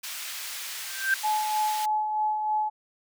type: high-pass noise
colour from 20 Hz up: pink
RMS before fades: -36 dBFS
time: 0.03-1.86 s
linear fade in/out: 10 ms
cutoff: 2000 Hz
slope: 12 dB/octave
type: tone with exponential growth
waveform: sine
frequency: 1568 Hz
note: G6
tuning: in tune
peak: -17 dBFS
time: 0.82-1.14 s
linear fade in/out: 2 ms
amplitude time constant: 69 ms
type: tone with tremolo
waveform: sine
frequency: 855 Hz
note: A5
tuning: 50 cents flat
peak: -22 dBFS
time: 1.23-2.7 s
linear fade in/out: 20 ms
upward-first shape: sine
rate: 3.2 Hz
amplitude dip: 40%
effects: none